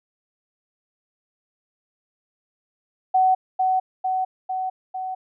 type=tone with echo; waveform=sine; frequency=750 Hz; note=F#5; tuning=23 cents sharp; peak=-14 dBFS; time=3.14-3.35 s; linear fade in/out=10 ms; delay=450 ms; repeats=4; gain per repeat=-3 dB; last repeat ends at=5.15 s; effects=none